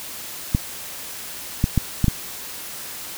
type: clicks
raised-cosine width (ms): 5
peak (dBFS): -4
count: 5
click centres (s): 0.549 / 1.641 / 1.777 / 2.043 / 2.082
effects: white hiss -34 dBFS RMS until 3.17 s